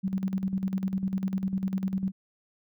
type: tone with tremolo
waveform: sine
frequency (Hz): 191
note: G3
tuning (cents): -45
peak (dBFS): -24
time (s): 0.03-2.12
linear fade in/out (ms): 20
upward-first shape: square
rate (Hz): 10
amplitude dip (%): 65
effects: none